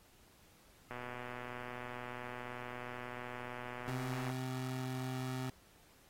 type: click train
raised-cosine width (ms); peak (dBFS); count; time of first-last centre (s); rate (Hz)
0.5; -30; 419; 0.91-4.308; 123
type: tone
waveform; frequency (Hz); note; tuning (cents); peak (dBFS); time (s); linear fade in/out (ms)
25% pulse; 129; C3; -24; -34; 3.88-5.5; 0
effects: pink hiss -65 dBFS RMS until 6.09 s + AAC 48 kbps